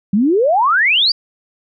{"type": "exponential sweep", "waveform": "sine", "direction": "up", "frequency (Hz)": [187.5, 4873], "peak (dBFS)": -10, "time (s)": [0.13, 1.12], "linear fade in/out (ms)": 5, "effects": []}